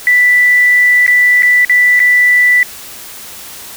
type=tone with dropouts; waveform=sine; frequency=1975.5 Hz; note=B6; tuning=in tune; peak=-5 dBFS; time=0.07-2.63 s; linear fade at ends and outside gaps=1 ms; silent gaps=1.065-1.078 / 1.423-1.431 / 1.649-1.696 / 1.994-2.001 s; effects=white hiss -30 dBFS RMS until 3.76 s